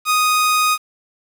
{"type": "tone", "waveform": "sawtooth", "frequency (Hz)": 1244.5, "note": "D#6", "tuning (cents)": 0, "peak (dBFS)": -10, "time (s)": [0.05, 0.78], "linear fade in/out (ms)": 50, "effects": ["7-bit"]}